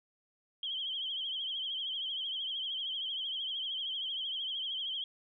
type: tone with vibrato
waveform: sine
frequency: 3166 Hz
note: G7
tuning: 17 cents sharp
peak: -34 dBFS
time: 0.63-5.04 s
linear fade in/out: 2 ms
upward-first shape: triangle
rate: 13 Hz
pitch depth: 95 cents each way
effects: none

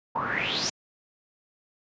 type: noise with low-pass filter sweep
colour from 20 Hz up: pink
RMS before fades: -28 dBFS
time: 0.15-0.7 s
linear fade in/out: 10 ms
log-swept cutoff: 910 to 6400 Hz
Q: 7.9
effects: high-pass 150 Hz 12 dB/octave + resampled to 16000 Hz

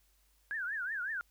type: tone with vibrato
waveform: sine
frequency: 1600 Hz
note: G6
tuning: 35 cents sharp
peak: -34 dBFS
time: 0.51-1.21 s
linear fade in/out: 0 ms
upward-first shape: triangle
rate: 5.4 Hz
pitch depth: 250 cents each way
effects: added 50 Hz sine -69 dBFS peak until 1.3 s + white hiss -72 dBFS RMS until 1.3 s

